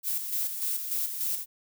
violet noise with tremolo, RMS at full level -29 dBFS, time 0.03-1.46 s, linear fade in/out 50 ms, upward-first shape square, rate 3.4 Hz, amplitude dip 50%, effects none

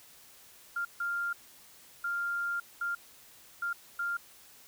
sine tone bursts at uneven times, 1396.9 Hz, F6, in tune, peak -30 dBFS, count 6, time 0.76-0.85 / 1-1.33 / 2.04-2.6 / 2.81-2.95 / 3.62-3.73 / 3.99-4.17 s, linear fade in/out 5 ms, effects white hiss -56 dBFS RMS until 4.67 s

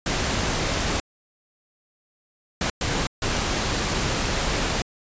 pink noise bursts at uneven times, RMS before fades -24 dBFS, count 4, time 0.06-1 / 2.61-2.7 / 2.81-3.07 / 3.22-4.82 s, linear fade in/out 2 ms, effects resampled to 16000 Hz

